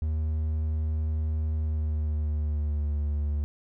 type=tone with pitch glide; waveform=triangle; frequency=77.78 to 73.41 Hz; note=D#2 to D2; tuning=0 to 0 cents; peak=-23 dBFS; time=0.02-3.44 s; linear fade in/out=0 ms; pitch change=-100 cents; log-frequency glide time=1.58-2.95 s; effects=none